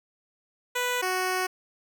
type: tone pair in turn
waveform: 10% pulse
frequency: 493.9 / 370 Hz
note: B4 / F#4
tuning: 0 / 0 cents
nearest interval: perfect fourth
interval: 500 cents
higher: first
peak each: -17 dBFS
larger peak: neither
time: 0.75-1.02 / 1.02-1.47 s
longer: second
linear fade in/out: 10 ms
effects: none